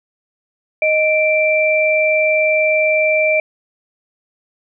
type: tone pair together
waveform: sine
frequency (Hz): 622.2 / 2349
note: D#5 / D7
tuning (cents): 0 / 0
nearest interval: octave + major seventh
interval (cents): 2300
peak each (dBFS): -14 / -15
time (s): 0.82-3.4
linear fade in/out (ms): 2
effects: none